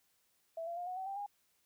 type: tone with pitch steps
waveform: sine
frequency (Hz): 659.3 / 682.9 / 707.4 / 732.8 / 759.1 / 786.3 / 814.5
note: E5 / F5 / F5 / F#5 / F#5 / G5 / G#5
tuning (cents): 0 / -39 / +22 / -17 / +44 / +5 / -34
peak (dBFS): -38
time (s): 0.57-1.263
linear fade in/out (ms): 5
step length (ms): 99
effects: white hiss -75 dBFS RMS until 1.65 s